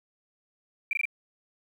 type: tone bursts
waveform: sine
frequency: 2354 Hz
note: D7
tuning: 3 cents sharp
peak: -24 dBFS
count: 4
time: 0.91-1.054 s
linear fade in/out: 2 ms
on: 21 ms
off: 20 ms
effects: 9-bit